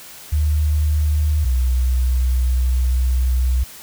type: tone pair in turn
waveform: sine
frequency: 75.4 / 62.96 Hz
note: D2 / B1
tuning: +46 / +34 cents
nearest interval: minor third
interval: 312 cents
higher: first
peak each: -14 dBFS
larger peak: neither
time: 0.32-1.45 / 1.45-3.64 s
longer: second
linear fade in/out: 10 ms
effects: white hiss -39 dBFS RMS until 3.82 s